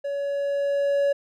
triangle tone with level ramp, 564 Hz, C#5, 30 cents sharp, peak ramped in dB -24 to -16 dBFS, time 0.04-1.13 s, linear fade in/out 10 ms, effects none

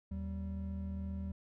triangle tone pair together, 78.6 / 193.42 Hz, D#2 / G3, +18 / -23 cents, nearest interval octave + major third, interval 1559 cents, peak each -37 / -39 dBFS, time 0.11-1.32 s, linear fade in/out 5 ms, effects none

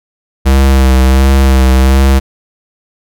square tone with vibrato, 66.2 Hz, C2, 21 cents sharp, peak -5 dBFS, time 0.45-2.2 s, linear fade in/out 20 ms, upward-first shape sine, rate 1.4 Hz, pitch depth 32 cents each way, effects none

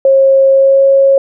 sine tone with pitch glide, 540 to 545.6 Hz, C#5 to C#5, -45 to -28 cents, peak -4 dBFS, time 0.05-1.18 s, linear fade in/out 2 ms, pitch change +17 cents, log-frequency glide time 0.51-0.84 s, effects none

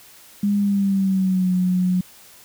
sine tone with pitch glide, 203.4 to 182.26 Hz, G#3 to F#3, -36 to -26 cents, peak -16 dBFS, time 0.43-2.01 s, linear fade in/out 5 ms, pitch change -190 cents, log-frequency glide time 0.58-1.53 s, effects white hiss -47 dBFS RMS until 2.44 s

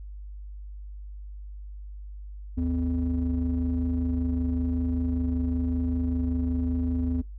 triangle ring-modulated tone, 88.8 Hz, F2, 29 cents sharp, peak -19 dBFS, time 2.57-7.22 s, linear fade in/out 10 ms, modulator 165 Hz, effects noise-tail reverb RT60 0.2 s tail -22 dB re dry + added 50 Hz sine -37 dBFS peak until 7.38 s

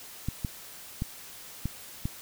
clicks, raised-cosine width 5 ms, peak -17 dBFS, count 5, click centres 0.286 / 0.448 / 1.021 / 1.656 / 2.055 s, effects white hiss -46 dBFS RMS until 2.21 s

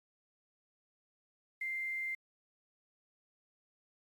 sine tone with quantisation, 2093 Hz, C7, in tune, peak -35 dBFS, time 1.61-2.15 s, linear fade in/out 5 ms, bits 10, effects AAC 64 kbps

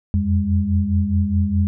sine tone cluster, 85 / 89.8 / 202.8 Hz, F2 / F2 / G#3, -46 / +49 / -41 cents, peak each -20 dBFS, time 0.14-1.67 s, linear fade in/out 0 ms, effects none

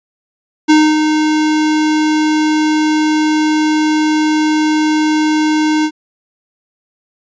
square tone with ADSR envelope, 308 Hz, D#4, 17 cents flat, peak -5 dBFS, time 0.68-5.91 s, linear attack 21 ms, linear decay 250 ms, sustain -6 dB, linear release 64 ms, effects resampled to 16000 Hz

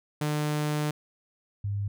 sawtooth / sine tone pair in turn, 150 / 101.13 Hz, D3 / G#2, +37 / -46 cents, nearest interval perfect fifth, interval 683 cents, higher first, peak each -22 / -27 dBFS, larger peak first, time 0.21-0.91 / 1.64-1.88 s, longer first, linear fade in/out 5 ms, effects none

